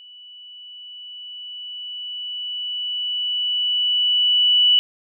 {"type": "tone with level ramp", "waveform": "sine", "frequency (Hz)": 2960, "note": "F#7", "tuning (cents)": 0, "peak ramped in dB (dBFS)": [-41, -11], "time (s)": [0, 4.79], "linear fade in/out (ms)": 0, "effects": []}